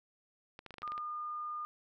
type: clicks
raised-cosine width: 0.3 ms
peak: -31 dBFS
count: 9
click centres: 0.591 / 0.663 / 0.707 / 0.741 / 0.783 / 0.82 / 0.877 / 0.92 / 0.979 s
type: tone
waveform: sine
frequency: 1215 Hz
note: D#6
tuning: 42 cents flat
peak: -37 dBFS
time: 0.83-1.65 s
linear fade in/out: 0 ms
effects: none